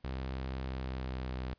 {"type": "tone with pitch glide", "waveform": "sawtooth", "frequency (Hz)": [65.41, 63.62], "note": ["C2", "C2"], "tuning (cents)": [0, -48], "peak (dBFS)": -32, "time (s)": [0.04, 1.54], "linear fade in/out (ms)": 5, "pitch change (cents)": -48, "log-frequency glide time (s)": [0.61, 1.41], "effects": ["pink hiss -73 dBFS RMS until 1.58 s", "resampled to 11025 Hz"]}